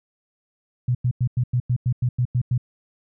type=tone bursts; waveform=sine; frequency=123.5 Hz; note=B2; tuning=in tune; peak=-17 dBFS; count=11; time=0.88-2.579 s; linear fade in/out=5 ms; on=69 ms; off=94 ms; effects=none